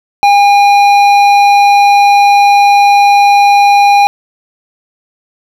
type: tone with hard clipping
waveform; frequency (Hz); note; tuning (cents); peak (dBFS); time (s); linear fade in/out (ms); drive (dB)
sine; 810; G#5; -43; -5; 0.23-4.07; 0; 10
effects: none